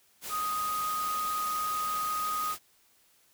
sine tone in noise, 1247 Hz, D#6, 3 cents sharp, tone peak -29 dBFS, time 0.29-2.56 s, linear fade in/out 50 ms, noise white, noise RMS -39 dBFS, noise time 0.21-2.59 s, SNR +7 dB, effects white hiss -65 dBFS RMS until 3.33 s

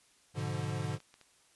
square chord, G# diminished seventh, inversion none, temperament equal, 103.83 / 123.47 / 146.83 / 174.61 Hz, G#2 / B2 / D3 / F3, 0 / 0 / 0 / 0 cents, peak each -39 / -40 / -38 / -44 dBFS, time 0.34-0.99 s, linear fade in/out 50 ms
clicks, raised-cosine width 0.2 ms, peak -38 dBFS, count 6, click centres 0.8 / 0.846 / 0.971 / 1.003 / 1.141 / 1.213 s
effects white hiss -66 dBFS RMS until 1.55 s + resampled to 24000 Hz

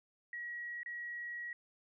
sine tone with dropouts, 1911 Hz, A#6, 43 cents sharp, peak -40 dBFS, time 0.33-1.53 s, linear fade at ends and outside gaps 2 ms, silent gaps 0.832-0.86 s, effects none

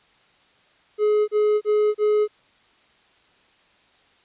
triangle tone bursts, 422 Hz, G#4, 28 cents sharp, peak -14 dBFS, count 4, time 0.98-2.279 s, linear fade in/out 50 ms, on 300 ms, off 33 ms, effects white hiss -58 dBFS RMS until 4.24 s + resampled to 8000 Hz

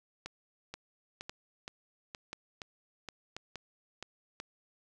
two click trains, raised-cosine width 0.2 ms, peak -23 / -24 dBFS, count 5 / 8, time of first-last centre 0.26-4.401 / 0.74-4.026 s, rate 0.966 / 2.13 Hz, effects none

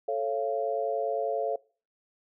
sine chord, A augmented, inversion none, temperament just, 440 / 550 / 687.5 Hz, A4 / C#5 / E#5, 0 / -14 / -27 cents, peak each -31 dBFS, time 0.08-1.56 s, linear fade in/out 5 ms, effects noise-tail reverb RT60 0.4 s tail -23 dB re dry

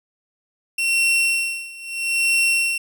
40% pulse tone with tremolo, 2722 Hz, F7, 45 cents flat, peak -14 dBFS, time 0.78-2.78 s, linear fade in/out 5 ms, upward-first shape sine, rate 0.77 Hz, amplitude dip 90%, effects none

